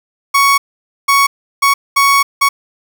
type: tone bursts at uneven times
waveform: 30% pulse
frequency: 1114 Hz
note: C#6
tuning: 8 cents sharp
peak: -5 dBFS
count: 5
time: 0.34-0.58 / 1.08-1.27 / 1.62-1.74 / 1.96-2.23 / 2.41-2.49 s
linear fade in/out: 10 ms
effects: 7-bit